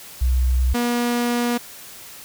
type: tone pair in turn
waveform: sine / sawtooth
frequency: 63 / 240.2 Hz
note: B1 / B3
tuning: +35 / -48 cents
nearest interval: octave + major seventh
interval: 2317 cents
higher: second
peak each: -15 dBFS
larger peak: neither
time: 0.21-0.74 / 0.74-1.58 s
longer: second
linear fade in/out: 10 ms
effects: white hiss -40 dBFS RMS until 2.24 s